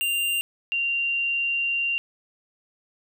square / sine tone pair in turn, 2786 / 2771 Hz, F7 / F7, -5 / -14 cents, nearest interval unison, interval 9 cents, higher first, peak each -23 / -22 dBFS, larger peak second, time 0.01-0.41 / 0.72-1.98 s, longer second, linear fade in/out 0 ms, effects none

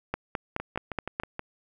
two click trains, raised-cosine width 0.5 ms, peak -18 / -13 dBFS, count 6 / 6, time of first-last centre 0.6-1.394 / 0.14-1.199 s, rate 6.3 / 4.72 Hz, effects 9-bit

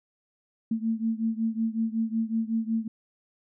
sine beating tone pair, 222.8 / 228.2 Hz, A3 / A#3, +22 / -37 cents, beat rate 5.4 Hz, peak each -27 / -29 dBFS, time 0.71-2.88 s, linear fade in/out 5 ms, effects none

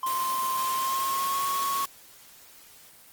triangle tone with pitch glide, 1046.5 to 1103 Hz, C6 to C#6, 0 to -9 cents, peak -24 dBFS, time 0.03-1.85 s, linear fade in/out 2 ms, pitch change +91 cents, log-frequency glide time 0.7-1.44 s
white high-pass noise, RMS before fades -34 dBFS, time 0.06-1.86 s, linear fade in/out 5 ms, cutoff 160 Hz, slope 12 dB/octave
effects white hiss -52 dBFS RMS until 3.12 s + Opus 24 kbps

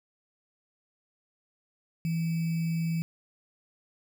sine tone with sample-and-hold, 164.81 Hz, E3, in tune, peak -26 dBFS, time 2.05-3.02 s, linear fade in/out 0 ms, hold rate 2450 Hz, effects none

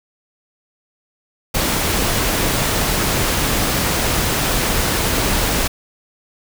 pink noise, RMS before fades -18 dBFS, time 1.54-5.68 s, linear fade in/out 10 ms, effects none

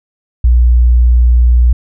sine tone, 60.2 Hz, B1, 44 cents flat, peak -4 dBFS, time 0.44-1.73 s, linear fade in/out 5 ms, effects none

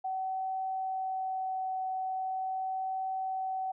sine tone with vibrato, 757 Hz, F#5, 39 cents sharp, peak -31 dBFS, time 0.04-3.72 s, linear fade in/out 10 ms, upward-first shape triangle, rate 0.41 Hz, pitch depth 8 cents each way, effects none

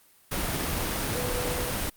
sine tone in noise, 493.9 Hz, B4, in tune, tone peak -32 dBFS, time 1.15-1.71 s, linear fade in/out 10 ms, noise pink, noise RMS -29 dBFS, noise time 0.31-1.9 s, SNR -6 dB, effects white hiss -59 dBFS RMS until 1.96 s + Opus 32 kbps

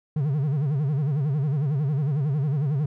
triangle tone with vibrato, 143.5 Hz, D3, 40 cents flat, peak -19 dBFS, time 0.16-2.86 s, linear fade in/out 5 ms, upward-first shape sine, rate 11 Hz, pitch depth 160 cents each way, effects none

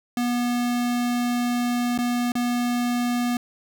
square tone with dropouts, 242.6 Hz, B3, 31 cents flat, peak -22 dBFS, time 0.17-3.37 s, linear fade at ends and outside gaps 2 ms, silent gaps 1.978-1.987 / 2.32-2.353 s, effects none

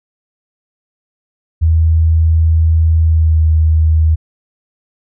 sine tone with pitch glide, 80.8 to 79.23 Hz, E2 to D#2, -34 to +32 cents, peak -7 dBFS, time 1.61-4.16 s, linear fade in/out 20 ms, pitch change -34 cents, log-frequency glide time 3.03-3.41 s, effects none

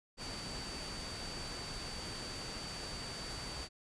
sine tone in noise, 4599 Hz, D8, 37 cents flat, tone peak -46 dBFS, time 0.17-3.69 s, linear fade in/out 50 ms, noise pink, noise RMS -44 dBFS, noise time 0.17-3.69 s, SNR -5 dB, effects resampled to 22050 Hz

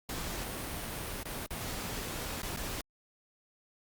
pink noise with dropouts, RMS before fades -38 dBFS, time 0.09-2.81 s, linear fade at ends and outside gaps 2 ms, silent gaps 1.232-1.254 / 1.463-1.506 / 2.42-2.43 / 2.564-2.571 s, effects Opus 48 kbps

